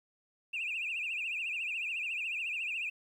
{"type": "tone with vibrato", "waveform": "sine", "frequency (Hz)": 2581, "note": "E7", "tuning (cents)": -37, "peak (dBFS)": -32, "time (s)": [0.53, 2.9], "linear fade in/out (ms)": 10, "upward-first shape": "triangle", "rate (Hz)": 14, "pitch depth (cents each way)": 160, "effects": ["tanh soft clip ceiling -29 dBFS", "11-bit"]}